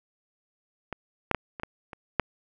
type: clicks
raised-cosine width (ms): 0.5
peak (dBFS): -18 / -8 / -9 / -22 / -15 / -25 / -6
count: 7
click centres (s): 0.927 / 1.313 / 1.347 / 1.598 / 1.634 / 1.932 / 2.197
effects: none